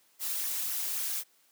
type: noise with flanger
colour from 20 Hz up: blue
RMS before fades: -33 dBFS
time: 0.19-1.24 s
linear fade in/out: 50 ms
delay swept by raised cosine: 0.23 to 4.63 ms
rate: 3.8 Hz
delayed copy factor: -0.65
effects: white hiss -66 dBFS RMS until 1.51 s + high-pass 200 Hz 12 dB/octave